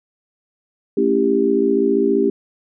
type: chord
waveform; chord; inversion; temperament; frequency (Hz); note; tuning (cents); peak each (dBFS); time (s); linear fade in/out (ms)
sine; A dominant seventh; none; just; 220 / 275 / 330 / 396; A3 / C#4 / E4 / G4; 0 / -14 / +2 / +18; -22 / -19 / -22 / -16; 0.97-2.3; 5
effects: none